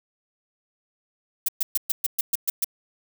violet noise bursts, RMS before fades -22 dBFS, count 9, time 1.46-2.645 s, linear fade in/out 5 ms, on 25 ms, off 120 ms, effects none

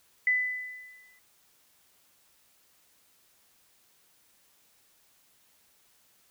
sine tone with exponential decay, 2001 Hz, B6, 22 cents sharp, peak -20 dBFS, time 0.27-1.19 s, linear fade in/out 2 ms, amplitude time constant 200 ms, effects white hiss -65 dBFS RMS until 6.3 s

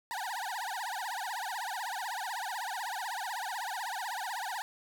30% pulse tone with vibrato, 849 Hz, G#5, 38 cents sharp, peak -32 dBFS, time 0.11-4.62 s, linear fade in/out 0 ms, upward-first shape triangle, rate 16 Hz, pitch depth 300 cents each way, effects none

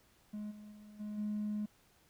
triangle tone with level steps, 210 Hz, G#3, 19 cents sharp, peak -37 / -47 / -50 / -37 / -31 dBFS, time 0.33-1.66 s, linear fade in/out 10 ms, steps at 0.5 / 0.71 / 0.99 / 1.17 s, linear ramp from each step 20 ms, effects tanh soft clip ceiling -31 dBFS + pink hiss -68 dBFS RMS until 2.09 s

